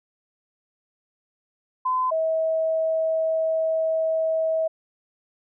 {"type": "tone pair in turn", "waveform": "sine", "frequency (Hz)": [1021, 643.2], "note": ["C6", "E5"], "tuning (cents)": [-43, -43], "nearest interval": "minor sixth", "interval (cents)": 800, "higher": "first", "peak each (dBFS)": -20, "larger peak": "neither", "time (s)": [[1.85, 2.11], [2.11, 4.68]], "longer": "second", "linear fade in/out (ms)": 10, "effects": []}